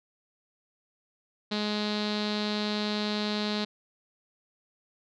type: tone with low-pass filter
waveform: sawtooth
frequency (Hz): 210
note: G#3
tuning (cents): +19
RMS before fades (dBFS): -30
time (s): 1.51-3.65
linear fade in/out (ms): 10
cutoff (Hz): 4100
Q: 6
effects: none